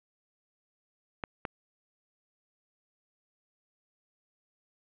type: clicks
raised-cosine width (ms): 0.5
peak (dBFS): -18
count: 2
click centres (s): 1.238 / 1.452
effects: resampled to 8000 Hz + 10-bit